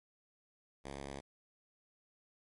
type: tone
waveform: 5% pulse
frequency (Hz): 69.3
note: C#2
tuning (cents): 0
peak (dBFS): -32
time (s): 0.84-1.21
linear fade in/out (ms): 20
effects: MP3 48 kbps